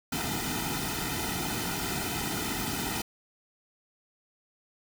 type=noise with comb filter; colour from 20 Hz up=pink; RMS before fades=-32 dBFS; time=0.12-3.02 s; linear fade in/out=5 ms; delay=1.8 ms; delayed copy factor=-0.9; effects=none